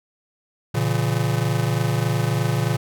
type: chord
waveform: square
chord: A# diminished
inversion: none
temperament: just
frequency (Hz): 116.54 / 139.85 / 167.82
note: A#2 / C#3 / E3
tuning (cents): 0 / +16 / +31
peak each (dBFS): -23 / -24 / -27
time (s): 0.74-2.77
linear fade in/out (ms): 10
effects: none